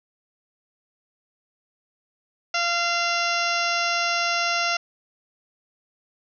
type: harmonic tone with a mistuned harmonic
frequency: 689 Hz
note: F5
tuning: 24 cents flat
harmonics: 1 / 2 / 3 / 4 / 5 / 6 / 7 / 8 / 9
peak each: -28 / -26 / -29 / -28 / -35 / -35 / -33 / -31 / -36 dBFS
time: 2.54-4.77 s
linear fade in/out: 5 ms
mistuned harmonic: 7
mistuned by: +16 cents
effects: none